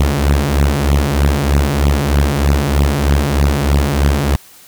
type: beating tone pair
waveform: sawtooth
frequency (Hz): 69.3 / 72.5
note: C#2 / D2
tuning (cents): 0 / -22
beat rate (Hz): 3.2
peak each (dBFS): -10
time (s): 0-4.36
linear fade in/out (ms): 0
effects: white hiss -42 dBFS RMS until 4.67 s